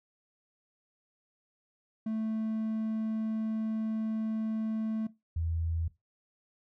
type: tone pair in turn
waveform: triangle / sine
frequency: 220 / 82.41 Hz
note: A3 / E2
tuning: 0 / 0 cents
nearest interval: octave + perfect fourth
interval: 1700 cents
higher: first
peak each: -28 / -29 dBFS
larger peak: first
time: 2.06-5.07 / 5.36-5.88 s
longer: first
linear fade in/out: 5 ms
effects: noise-tail reverb RT60 0.2 s tail -17 dB re dry